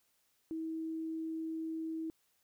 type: tone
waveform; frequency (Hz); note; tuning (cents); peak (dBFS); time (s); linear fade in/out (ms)
sine; 322; E4; -41; -36; 0.51-2.1; 0
effects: white hiss -75 dBFS RMS until 2.43 s